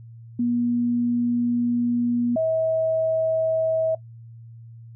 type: tone pair in turn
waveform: sine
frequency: 240 / 642.8 Hz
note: B3 / E5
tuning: -49 / -44 cents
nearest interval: octave + perfect fourth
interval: 1705 cents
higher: second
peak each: -19 / -19 dBFS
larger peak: neither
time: 0.39-2.36 / 2.36-3.95 s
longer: first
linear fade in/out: 5 ms
effects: noise-tail reverb RT60 0.1 s tail -18 dB re dry + added 115 Hz sine -40 dBFS peak until 4.95 s